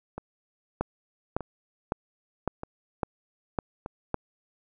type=two click trains; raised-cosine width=1 ms; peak=-12 / -21 dBFS; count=7 / 4; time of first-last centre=0.81-4.143 / 0.18-3.861 s; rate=1.8 / 0.815 Hz; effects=none